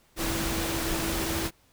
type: tone in noise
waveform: sine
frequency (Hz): 329.6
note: E4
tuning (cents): 0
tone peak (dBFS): -33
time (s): 0.16-1.51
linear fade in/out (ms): 50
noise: pink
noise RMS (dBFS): -30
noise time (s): 0.16-1.51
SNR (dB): -6
effects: pink hiss -63 dBFS RMS until 1.72 s